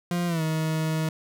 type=tone with pitch glide; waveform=40% pulse; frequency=174.61 to 158.28 Hz; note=F3 to D#3; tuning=0 to +30 cents; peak=-23 dBFS; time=0.11-1.09 s; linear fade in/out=2 ms; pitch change=-170 cents; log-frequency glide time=0.27-0.42 s; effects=none